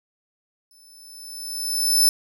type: tone with exponential growth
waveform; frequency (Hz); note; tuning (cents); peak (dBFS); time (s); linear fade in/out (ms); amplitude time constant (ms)
20% pulse; 5274; E8; 0; -7; 0.71-2.09; 1; 300
effects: none